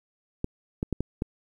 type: clicks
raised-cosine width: 3 ms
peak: -14 dBFS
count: 5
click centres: 0.444 / 0.829 / 0.927 / 1.006 / 1.221 s
effects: 9-bit